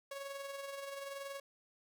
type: tone with amplitude modulation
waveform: sawtooth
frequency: 554.4 Hz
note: C#5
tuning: in tune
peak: -37 dBFS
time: 0.11-1.4 s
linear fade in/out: 5 ms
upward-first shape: sine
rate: 21 Hz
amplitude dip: 45%
effects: none